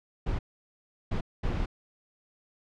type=noise bursts at uneven times; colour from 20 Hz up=brown; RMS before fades=-29 dBFS; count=3; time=0.26-0.39 / 1.11-1.21 / 1.43-1.66 s; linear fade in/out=10 ms; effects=low-pass 4000 Hz 12 dB/octave